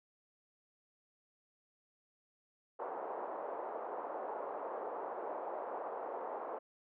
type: band-pass noise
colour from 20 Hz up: pink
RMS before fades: -42 dBFS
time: 2.79-6.59 s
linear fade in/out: 10 ms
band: 450 to 1000 Hz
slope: 24 dB/octave
effects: none